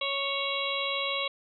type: harmonic tone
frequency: 554.4 Hz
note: C#5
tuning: in tune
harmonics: 1 / 2 / 4 / 5 / 6 / 7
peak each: -35 / -35 / -35 / -35 / -35 / -35 dBFS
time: 0.01-1.28 s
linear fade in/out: 5 ms
effects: none